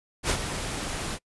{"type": "noise with ADSR envelope", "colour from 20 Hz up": "pink", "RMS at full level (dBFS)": -23, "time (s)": [0.23, 1.19], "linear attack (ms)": 67, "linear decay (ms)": 73, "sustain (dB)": -9, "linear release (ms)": 53, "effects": ["noise-tail reverb RT60 0.1 s tail -26 dB re dry", "resampled to 24000 Hz"]}